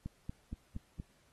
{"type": "click train", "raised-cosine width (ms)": 5, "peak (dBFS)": -27, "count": 5, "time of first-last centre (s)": [0.06, 0.999], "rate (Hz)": 4.26, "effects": ["pink hiss -70 dBFS RMS until 1.32 s", "AAC 32 kbps"]}